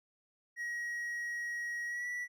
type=tone with pitch glide; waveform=triangle; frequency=1900 to 1950 Hz; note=A#6 to B6; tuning=+33 to -23 cents; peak=-34 dBFS; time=0.56-2.28 s; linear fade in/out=50 ms; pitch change=+44 cents; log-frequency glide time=1.87-2.07 s; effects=none